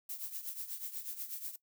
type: noise with tremolo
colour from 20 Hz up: violet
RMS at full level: -39 dBFS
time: 0.09-1.56 s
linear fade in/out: 5 ms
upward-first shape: triangle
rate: 8.2 Hz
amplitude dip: 80%
effects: noise-tail reverb RT60 0.1 s tail -19 dB re dry